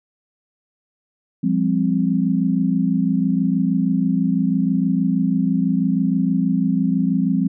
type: chord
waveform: sine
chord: F suspended second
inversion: none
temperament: equal with one note detuned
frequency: 174.61 / 200.8 / 261.6 Hz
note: F3 / G3 / C4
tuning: 0 / +42 / 0 cents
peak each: -20 dBFS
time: 1.43-7.48 s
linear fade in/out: 10 ms
effects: none